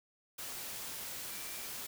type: tone in noise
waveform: sine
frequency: 2346 Hz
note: D7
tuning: 2 cents flat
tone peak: -54 dBFS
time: 1.3-1.67 s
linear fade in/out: 10 ms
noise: white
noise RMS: -43 dBFS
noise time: 0.38-1.87 s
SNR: -14 dB
effects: none